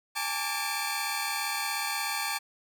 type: tone cluster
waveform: 20% pulse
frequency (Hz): 813 / 889 / 1158 / 2353 / 4285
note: G#5 / A5 / D6 / D7 / C8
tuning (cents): -37 / +18 / -25 / +3 / +40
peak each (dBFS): -31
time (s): 0.15-2.39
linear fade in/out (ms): 20
effects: none